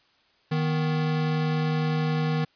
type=tone pair together; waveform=square; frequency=156.03 / 246.9 Hz; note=D#3 / B3; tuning=+5 / 0 cents; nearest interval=minor sixth; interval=795 cents; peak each=-24 / -33 dBFS; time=0.51-2.45 s; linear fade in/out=10 ms; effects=white hiss -63 dBFS RMS until 2.55 s + resampled to 11025 Hz